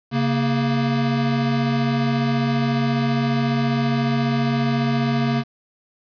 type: tone pair together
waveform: square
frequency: 136.93 / 233.1 Hz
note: C#3 / A#3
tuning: -21 / 0 cents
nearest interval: major sixth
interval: 921 cents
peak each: -22 / -21 dBFS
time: 0.11-5.44 s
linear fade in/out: 50 ms
effects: resampled to 11025 Hz + 7-bit